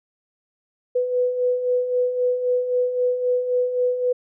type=beating tone pair; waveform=sine; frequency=493.9 / 497.7 Hz; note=B4 / B4; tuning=0 / +13 cents; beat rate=3.8 Hz; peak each=-27 / -19 dBFS; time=0.95-4.13 s; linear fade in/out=10 ms; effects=none